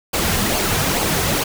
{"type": "noise with flanger", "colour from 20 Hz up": "pink", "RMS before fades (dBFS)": -19, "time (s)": [0.13, 1.44], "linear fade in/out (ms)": 10, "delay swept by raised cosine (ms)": [0.53, 3.53], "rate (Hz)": 2.3, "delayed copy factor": -0.5, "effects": []}